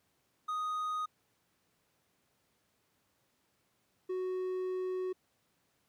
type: tone pair in turn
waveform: triangle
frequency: 1245 / 370.1 Hz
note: D#6 / F#4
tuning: +1 / 0 cents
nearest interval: octave + major sixth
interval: 2101 cents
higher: first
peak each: -31 / -31 dBFS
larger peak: neither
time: 0.48-1.06 / 4.09-5.13 s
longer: second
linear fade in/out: 10 ms
effects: pink hiss -75 dBFS RMS until 5.88 s + high-pass 100 Hz 12 dB/octave